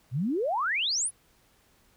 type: exponential sweep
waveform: sine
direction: up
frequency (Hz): 112.4 to 11020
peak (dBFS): -25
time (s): 0.11-1.11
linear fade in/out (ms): 50
effects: pink hiss -64 dBFS RMS until 1.96 s